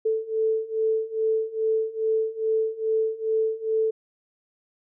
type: beating tone pair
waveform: sine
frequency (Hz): 440 / 442.4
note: A4 / A4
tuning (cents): 0 / +9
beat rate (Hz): 2.4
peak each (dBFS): -26 / -24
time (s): 0.05-3.91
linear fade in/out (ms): 10
effects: none